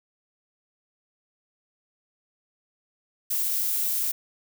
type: noise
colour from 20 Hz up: violet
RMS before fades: -26 dBFS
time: 3.3-4.12 s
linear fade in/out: 10 ms
effects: none